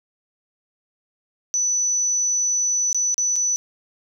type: tone with dropouts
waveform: sine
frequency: 5970 Hz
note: F#8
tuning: 15 cents sharp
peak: -18 dBFS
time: 1.54-3.56 s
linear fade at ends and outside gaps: 0 ms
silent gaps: 2.929-2.946 / 3.143-3.18 / 3.358-3.363 s
effects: none